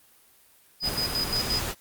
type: tone with tremolo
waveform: sine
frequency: 4978 Hz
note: D#8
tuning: in tune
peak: -24 dBFS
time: 0.8-1.62 s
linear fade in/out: 50 ms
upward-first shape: square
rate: 5.7 Hz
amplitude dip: 75%
type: noise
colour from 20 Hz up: pink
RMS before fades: -31 dBFS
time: 0.82-1.75 s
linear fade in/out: 50 ms
effects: white hiss -58 dBFS RMS until 1.8 s + Opus 32 kbps